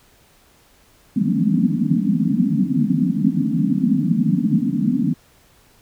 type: band-pass noise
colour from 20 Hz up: white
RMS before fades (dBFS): -18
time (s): 1.16-5.14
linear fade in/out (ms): 10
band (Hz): 150 to 280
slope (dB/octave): 96
effects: pink hiss -54 dBFS RMS until 5.81 s